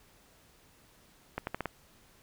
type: accelerating click train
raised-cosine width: 0.5 ms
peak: -18 dBFS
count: 5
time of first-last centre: 1.38-1.657 s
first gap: 91 ms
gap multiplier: 0.82
effects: pink hiss -62 dBFS RMS until 2.22 s